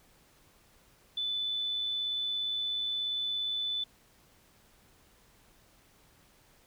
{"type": "tone with amplitude modulation", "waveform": "sine", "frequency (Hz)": 3499, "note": "A7", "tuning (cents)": -10, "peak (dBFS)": -29, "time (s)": [1.17, 3.84], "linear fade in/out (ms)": 5, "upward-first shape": "sine", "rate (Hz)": 117, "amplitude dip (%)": 25, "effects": ["pink hiss -63 dBFS RMS until 6.66 s"]}